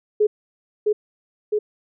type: tone with echo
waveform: sine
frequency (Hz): 422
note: G#4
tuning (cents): +28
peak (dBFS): -13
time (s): 0.2-0.27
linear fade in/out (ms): 10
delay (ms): 660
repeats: 2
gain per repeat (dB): -2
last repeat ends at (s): 1.59
effects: none